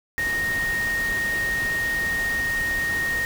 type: tone in noise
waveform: sine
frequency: 1858 Hz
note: A#6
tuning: 6 cents flat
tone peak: -22 dBFS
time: 0.18-3.25 s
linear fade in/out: 0 ms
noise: pink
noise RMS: -33 dBFS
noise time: 0.18-3.25 s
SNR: +8 dB
effects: none